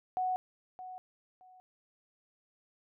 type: tone with echo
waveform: sine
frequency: 740 Hz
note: F#5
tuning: in tune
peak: -29 dBFS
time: 0.17-0.36 s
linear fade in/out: 0 ms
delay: 620 ms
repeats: 2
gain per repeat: -13 dB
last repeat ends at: 1.6 s
effects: none